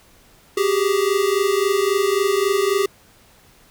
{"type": "tone pair together", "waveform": "square", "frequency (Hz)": [384, 407.7], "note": ["G4", "G#4"], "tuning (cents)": [-36, -32], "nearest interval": "minor second", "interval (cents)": 104, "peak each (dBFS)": -20, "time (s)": [0.57, 2.86], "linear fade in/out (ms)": 5, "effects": ["pink hiss -52 dBFS RMS until 3.7 s"]}